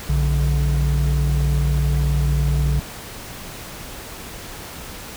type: tone pair together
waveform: triangle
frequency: 61 / 144.37 Hz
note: B1 / D3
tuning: -21 / -29 cents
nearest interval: octave + minor third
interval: 1492 cents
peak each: -15 / -17 dBFS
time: 0.09-2.8 s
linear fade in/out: 5 ms
effects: tanh soft clip ceiling -8 dBFS + pink hiss -35 dBFS RMS until 5.16 s